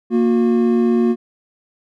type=tone pair together; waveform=triangle; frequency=233.1 / 361.6 Hz; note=A#3 / F#4; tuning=0 / -40 cents; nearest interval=minor sixth; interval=760 cents; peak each=-12 / -15 dBFS; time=0.1-1.16 s; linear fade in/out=50 ms; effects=none